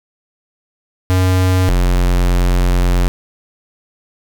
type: tone pair in turn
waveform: square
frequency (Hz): 92.5 / 44.65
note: F#2 / F1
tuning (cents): 0 / +39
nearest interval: octave + minor second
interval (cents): 1261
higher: first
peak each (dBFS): -11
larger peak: neither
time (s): 1.1-1.69 / 1.69-3.08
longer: second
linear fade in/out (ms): 0
effects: none